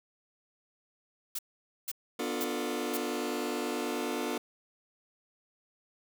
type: noise bursts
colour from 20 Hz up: blue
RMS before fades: -35 dBFS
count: 4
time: 1.35-2.972 s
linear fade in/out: 5 ms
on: 38 ms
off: 490 ms
type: chord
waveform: sawtooth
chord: B half-diminished seventh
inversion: none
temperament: just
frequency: 246.9 / 296.3 / 355.6 / 444.5 Hz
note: B3 / D4 / F4 / A4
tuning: 0 / +15 / +31 / +18 cents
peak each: -33 dBFS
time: 2.19-4.38 s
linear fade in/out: 5 ms
effects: none